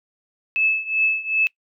sine tone with tremolo, 2609 Hz, E7, 18 cents flat, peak -14 dBFS, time 0.56-1.47 s, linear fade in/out 0 ms, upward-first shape triangle, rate 2.6 Hz, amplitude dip 90%, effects noise-tail reverb RT60 0.1 s tail -22 dB re dry

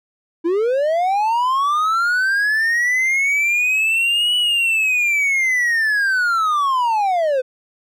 triangle linear two-way sweep, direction up then down, 321.2 to 2960 to 496.8 Hz, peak -13 dBFS, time 0.44-7.42 s, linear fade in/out 20 ms, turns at 4.36 s, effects none

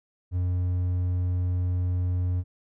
triangle tone, 90 Hz, F#2, 47 cents flat, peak -21 dBFS, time 0.31-2.44 s, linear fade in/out 50 ms, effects none

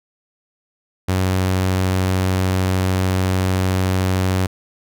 sawtooth tone, 93.4 Hz, F#2, 17 cents sharp, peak -12 dBFS, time 1.08-4.47 s, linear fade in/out 10 ms, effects none

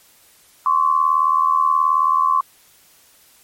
sine tone pair together, 1051.3 / 1130 Hz, C6 / C#6, +8 / +33 cents, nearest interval minor second, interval 125 cents, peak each -16 dBFS, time 0.66-2.41 s, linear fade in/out 2 ms, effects white hiss -52 dBFS RMS until 3.43 s + MP3 64 kbps

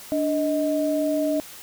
sine tone pair together, 293.7 / 626.3 Hz, D4 / D#5, 0 / +11 cents, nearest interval octave + minor second, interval 1311 cents, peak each -23 dBFS, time 0.12-1.4 s, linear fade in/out 0 ms, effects white hiss -42 dBFS RMS until 1.62 s

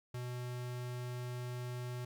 square tone, 123.6 Hz, B2, 2 cents sharp, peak -40 dBFS, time 0.14-2.05 s, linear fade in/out 5 ms, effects 13-bit

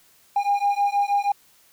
triangle beating tone pair, 806 / 812.3 Hz, G5 / G#5, +48 / -39 cents, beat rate 6.3 Hz, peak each -19 / -19 dBFS, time 0.36-1.32 s, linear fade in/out 5 ms, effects tanh soft clip ceiling -13 dBFS + white hiss -57 dBFS RMS until 1.72 s

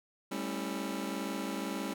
sawtooth chord, A dominant seventh, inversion third, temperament just, 198 / 220 / 275 / 330 Hz, G3 / A3 / C#4 / E4, +18 / 0 / -14 / +2 cents, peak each -35 / -38 / -35 / -37 dBFS, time 0.31-1.94 s, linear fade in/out 10 ms, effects none

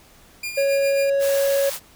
sawtooth tone with tremolo, 2410 Hz, D7, 44 cents sharp, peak -22 dBFS, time 0.43-1.1 s, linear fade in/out 5 ms, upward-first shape sine, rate 7.4 Hz, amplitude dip 55%
triangle tone, 554.4 Hz, C#5, in tune, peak -15 dBFS, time 0.57-1.7 s, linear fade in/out 10 ms
white high-pass noise, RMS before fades -30 dBFS, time 1.19-1.8 s, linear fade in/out 50 ms, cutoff 520 Hz, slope 24 dB/octave
effects pink hiss -51 dBFS RMS until 1.95 s

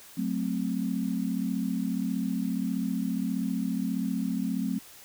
sine chord, F# diminished, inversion none, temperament equal, 185 / 220 / 261.6 Hz, F#3 / A3 / C4, 0 / 0 / 0 cents, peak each -31 dBFS, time 0.17-4.79 s, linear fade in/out 10 ms, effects white hiss -50 dBFS RMS until 5.04 s

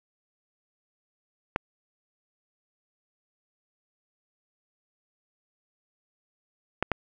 clicks, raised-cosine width 0.5 ms, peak -9 dBFS, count 3, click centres 1.561 / 6.826 / 6.917 s, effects none

